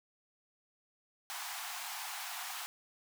pink high-pass noise, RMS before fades -42 dBFS, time 1.3-2.66 s, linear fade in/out 0 ms, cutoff 700 Hz, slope 96 dB/octave, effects none

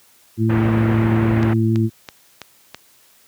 harmonic tone, 111.8 Hz, A2, 28 cents sharp, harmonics 1 / 2 / 3, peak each -16 / -19 / -21 dBFS, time 0.37-1.9 s, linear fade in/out 50 ms
pink low-pass noise, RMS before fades -24 dBFS, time 0.49-1.54 s, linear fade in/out 10 ms, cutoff 2200 Hz, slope 24 dB/octave
click train, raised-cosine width 0.2 ms, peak -14 dBFS, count 5, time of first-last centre 1.43-2.746 s, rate 3.04 Hz
effects white hiss -53 dBFS RMS until 3.27 s + high-pass 60 Hz 12 dB/octave

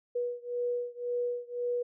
sine beating tone pair, 485 / 486.9 Hz, B4 / B4, -31 / -25 cents, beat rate 1.9 Hz, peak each -33 / -34 dBFS, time 0.15-1.83 s, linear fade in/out 10 ms, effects none

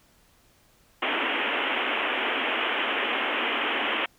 white band-pass noise, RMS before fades -27 dBFS, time 1.02-4.06 s, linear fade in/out 5 ms, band 230 to 3200 Hz, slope 96 dB/octave, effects pink hiss -61 dBFS RMS until 4.18 s

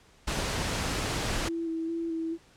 pink noise, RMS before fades -30 dBFS, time 0.27-1.49 s, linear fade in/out 10 ms
sine tone with vibrato, 329.6 Hz, E4, in tune, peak -29 dBFS, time 1.45-2.38 s, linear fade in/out 50 ms, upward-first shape square, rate 2.3 Hz, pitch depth 18 cents each way
effects pink hiss -59 dBFS RMS until 2.56 s + low-pass 8000 Hz 12 dB/octave

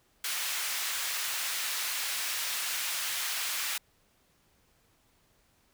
pink high-pass noise, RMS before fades -33 dBFS, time 0.24-3.78 s, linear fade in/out 5 ms, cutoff 1700 Hz, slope 12 dB/octave, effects pink hiss -68 dBFS RMS until 5.73 s

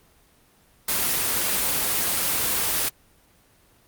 white noise, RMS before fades -23 dBFS, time 0.88-2.89 s, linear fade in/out 5 ms, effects pink hiss -58 dBFS RMS until 3.87 s + Opus 24 kbps

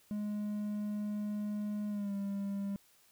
triangle tone with pitch glide, 208.5 to 199.08 Hz, G#3 to G3, +7 to +27 cents, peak -32 dBFS, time 0.11-2.76 s, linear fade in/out 0 ms, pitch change -80 cents, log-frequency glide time 1.89-2.13 s, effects white hiss -66 dBFS RMS until 3.11 s

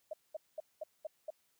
sine tone bursts, 622.3 Hz, D#5, in tune, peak -37 dBFS, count 6, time 0.11-1.304 s, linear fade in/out 5 ms, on 24 ms, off 210 ms, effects white hiss -75 dBFS RMS until 1.59 s + high-pass 60 Hz 12 dB/octave

